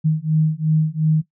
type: beating tone pair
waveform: sine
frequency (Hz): 155 / 157.8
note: D#3 / D#3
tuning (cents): -6 / +25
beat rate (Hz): 2.8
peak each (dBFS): -18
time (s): 0.04-1.22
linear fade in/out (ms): 20
effects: noise-tail reverb RT60 0.1 s tail -17 dB re dry